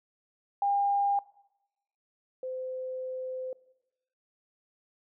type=tone pair in turn; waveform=sine; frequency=804 / 514.7 Hz; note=G5 / C5; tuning=+44 / -29 cents; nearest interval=minor sixth; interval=773 cents; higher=first; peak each=-24 / -33 dBFS; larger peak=first; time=0.62-1.19 / 2.43-3.53 s; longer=second; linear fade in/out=2 ms; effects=noise-tail reverb RT60 0.9 s tail -20 dB re dry